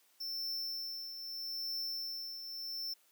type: tone with tremolo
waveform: square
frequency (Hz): 5360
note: E8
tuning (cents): +28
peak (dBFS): -36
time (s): 0.2-2.94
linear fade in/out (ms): 10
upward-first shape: triangle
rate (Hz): 0.79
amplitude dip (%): 60
effects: white hiss -69 dBFS RMS until 3.11 s + high-pass 300 Hz 12 dB/octave